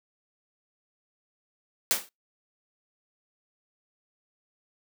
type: noise with exponential decay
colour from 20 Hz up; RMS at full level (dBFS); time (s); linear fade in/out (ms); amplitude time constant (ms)
white; -20; 1.91-2.09; 0; 39
effects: noise-tail reverb RT60 0.2 s tail -26 dB re dry + high-pass 200 Hz 12 dB/octave